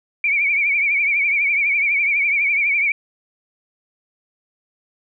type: tone with vibrato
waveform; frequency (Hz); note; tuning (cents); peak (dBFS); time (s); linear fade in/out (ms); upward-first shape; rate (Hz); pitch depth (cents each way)
sine; 2300; D7; -37; -15; 0.24-2.92; 2; triangle; 12; 100
effects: none